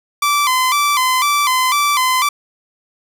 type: tone with vibrato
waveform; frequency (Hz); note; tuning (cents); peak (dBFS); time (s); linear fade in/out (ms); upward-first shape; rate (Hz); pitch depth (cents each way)
sawtooth; 1092; C#6; -26; -9; 0.22-2.29; 5; square; 2; 110
effects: none